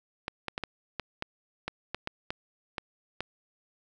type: clicks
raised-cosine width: 0.3 ms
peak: -16 dBFS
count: 12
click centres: 0.281 / 0.483 / 0.579 / 0.637 / 0.997 / 1.224 / 1.68 / 1.946 / 2.074 / 2.305 / 2.782 / 3.206 s
effects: none